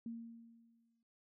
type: tone with exponential decay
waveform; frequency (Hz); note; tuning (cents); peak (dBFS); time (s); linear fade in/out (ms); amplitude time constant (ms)
sine; 230.8; A#3; -17; -40; 0.06-1.03; 2; 210
effects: none